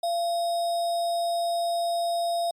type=tone with sample-and-hold; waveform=sine; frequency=685 Hz; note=F5; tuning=34 cents flat; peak=-23 dBFS; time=0.03-2.51 s; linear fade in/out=5 ms; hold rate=4410 Hz; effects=low-pass 11000 Hz 12 dB/octave + MP3 96 kbps